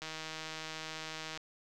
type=click train; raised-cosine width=0.2 ms; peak=-24 dBFS; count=215; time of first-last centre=0.02-1.374 s; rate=158 Hz; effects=none

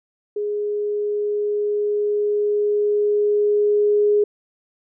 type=tone with level ramp; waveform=sine; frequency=415.3 Hz; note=G#4; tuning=in tune; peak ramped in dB=-21 to -13 dBFS; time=0.36-4.24 s; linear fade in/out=5 ms; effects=none

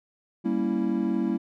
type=chord; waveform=triangle; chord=G diminished seventh; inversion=none; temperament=equal; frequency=196 / 233.1 / 277.2 / 329.6 Hz; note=G3 / Bb3 / Db4 / Fb4; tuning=0 / 0 / 0 / 0 cents; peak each=-27 / -26 / -29 / -26 dBFS; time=0.44-1.38 s; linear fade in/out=20 ms; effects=none

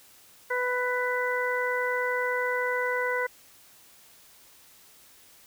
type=harmonic tone; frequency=496.7 Hz; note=B4; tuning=10 cents sharp; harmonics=1 / 2 / 3 / 4; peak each=-29 / -32 / -31 / -31 dBFS; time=0.5-3.27 s; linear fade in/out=10 ms; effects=white hiss -55 dBFS RMS until 5.46 s

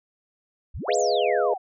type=exponential two-way sweep; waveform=sine; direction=up then down; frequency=42.3 to 8050 to 712 Hz; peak=-30 dBFS; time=0.74-1.58 s; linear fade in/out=10 ms; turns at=0.96 s
type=chord; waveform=sine; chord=F half-diminished seventh; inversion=first; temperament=equal; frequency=415.3 / 493.9 / 622.3 / 698.5 Hz; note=Ab4 / Cb5 / Eb5 / F5; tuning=0 / 0 / 0 / 0 cents; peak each=-25 dBFS; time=0.88-1.54 s; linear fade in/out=5 ms
effects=none

